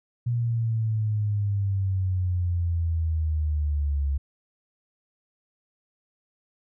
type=exponential sweep; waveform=sine; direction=down; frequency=120.6 to 69 Hz; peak=-22 dBFS; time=0.26-4.18 s; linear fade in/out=10 ms; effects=none